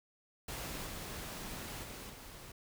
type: noise with level steps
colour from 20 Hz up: pink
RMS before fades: -42 / -44 / -47 / -51 dBFS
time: 0.48-2.52 s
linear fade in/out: 5 ms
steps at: 0.86 / 1.83 / 2.09 s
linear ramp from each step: 10 ms
effects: none